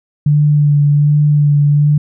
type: tone with vibrato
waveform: sine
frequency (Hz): 146.83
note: D3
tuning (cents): 0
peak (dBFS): -7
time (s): 0.26-1.98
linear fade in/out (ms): 5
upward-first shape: sine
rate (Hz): 1.3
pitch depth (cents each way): 20
effects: none